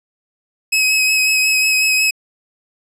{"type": "tone with vibrato", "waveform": "sawtooth", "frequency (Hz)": 2552, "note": "D#7", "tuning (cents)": 43, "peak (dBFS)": -9, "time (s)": [0.72, 2.11], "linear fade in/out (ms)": 10, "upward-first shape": "sine", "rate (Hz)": 5.5, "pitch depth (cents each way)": 18, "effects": ["low-pass 12000 Hz 12 dB/octave"]}